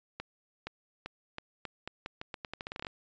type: accelerating click train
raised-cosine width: 0.3 ms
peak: -22 dBFS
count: 19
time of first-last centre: 0.2-2.868 s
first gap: 470 ms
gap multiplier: 0.83
effects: resampled to 16000 Hz